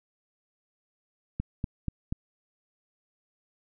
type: click train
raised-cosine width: 5 ms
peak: -17 dBFS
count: 4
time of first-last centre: 1.4-2.125 s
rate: 4.14 Hz
effects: none